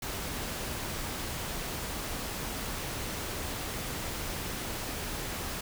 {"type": "noise", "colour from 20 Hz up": "pink", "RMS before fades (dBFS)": -36, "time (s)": [0.02, 5.61], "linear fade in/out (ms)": 5, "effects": []}